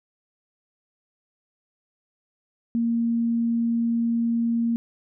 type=tone; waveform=sine; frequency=232.4 Hz; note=A#3; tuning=5 cents flat; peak=-20 dBFS; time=2.75-4.76 s; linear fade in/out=0 ms; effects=none